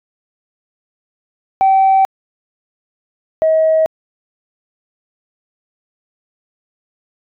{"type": "tone pair in turn", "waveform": "sine", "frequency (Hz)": [771, 636.6], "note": ["G5", "D#5"], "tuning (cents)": [-29, 39], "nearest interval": "minor third", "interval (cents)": 332, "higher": "first", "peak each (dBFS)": [-6, -8], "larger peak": "first", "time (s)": [[1.61, 2.05], [3.42, 3.86]], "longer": "neither", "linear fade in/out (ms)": 0, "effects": ["tanh soft clip ceiling -5 dBFS"]}